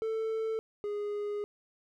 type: tone pair in turn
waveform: triangle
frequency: 443.8 / 413.3 Hz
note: A4 / G#4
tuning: +15 / -8 cents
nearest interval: minor second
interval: 123 cents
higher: first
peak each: -28 / -30 dBFS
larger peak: first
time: 0.02-0.59 / 0.84-1.44 s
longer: second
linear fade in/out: 0 ms
effects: none